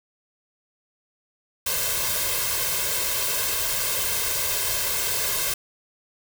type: noise with comb filter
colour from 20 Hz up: white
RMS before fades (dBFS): -25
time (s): 1.66-5.54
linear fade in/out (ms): 5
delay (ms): 1.9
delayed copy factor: +0.85
effects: none